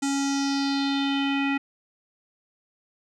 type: tone with low-pass filter sweep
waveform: square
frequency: 277.2 Hz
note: C#4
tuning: in tune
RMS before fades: -25 dBFS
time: 0.02-1.58 s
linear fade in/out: 10 ms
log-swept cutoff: 7600 to 2300 Hz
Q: 4
effects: none